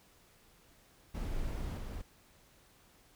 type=noise with level steps; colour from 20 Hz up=brown; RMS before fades=-37 / -40 dBFS; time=1.14-2.02 s; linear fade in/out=10 ms; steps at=1.77 s; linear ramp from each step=2 ms; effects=pink hiss -64 dBFS RMS until 3.15 s